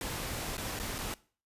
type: noise with dropouts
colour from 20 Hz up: pink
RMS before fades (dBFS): -37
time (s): 0.01-1.14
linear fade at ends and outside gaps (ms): 1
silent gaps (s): 0.569-0.579 / 0.791-0.798 / 0.983-0.987
effects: noise-tail reverb RT60 0.4 s tail -20 dB re dry + resampled to 32000 Hz